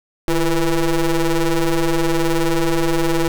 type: ring-modulated tone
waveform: 35% pulse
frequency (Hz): 163.5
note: E3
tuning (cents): -14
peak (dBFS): -10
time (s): 0.28-3.28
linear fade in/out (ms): 2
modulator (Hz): 173
effects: none